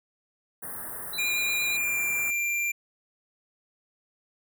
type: band-stop noise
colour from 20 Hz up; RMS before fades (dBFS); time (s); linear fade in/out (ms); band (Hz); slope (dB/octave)
white; -37; 0.62-2.31; 10; 1900 to 8700; 96
type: tone with vibrato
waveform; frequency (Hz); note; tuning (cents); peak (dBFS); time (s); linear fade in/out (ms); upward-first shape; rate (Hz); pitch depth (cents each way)
triangle; 3951; B7; 0; -32; 1.13-1.77; 5; sine; 8.6; 24
type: tone with pitch glide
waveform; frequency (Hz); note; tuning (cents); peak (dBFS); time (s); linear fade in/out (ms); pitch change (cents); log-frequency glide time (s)
square; 2410 to 2375; D7 to D7; +44 to +19; -26; 1.18-2.72; 10; -25; 1.71-2.02
effects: none